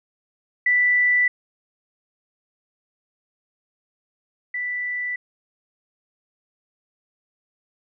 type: tone pair in turn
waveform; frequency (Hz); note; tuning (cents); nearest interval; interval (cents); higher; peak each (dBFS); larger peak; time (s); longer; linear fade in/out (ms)
sine; 1975.5 / 1975.5; B6 / B6; 0 / 0; unison; 0; neither; -15 / -24; first; 0.66-1.28 / 4.54-5.16; neither; 5
effects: none